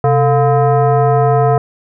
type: tone with frequency modulation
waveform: sine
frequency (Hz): 130.81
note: C3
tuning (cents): 0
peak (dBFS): -8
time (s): 0.04-1.58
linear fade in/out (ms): 2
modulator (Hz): 575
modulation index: 1.3
effects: none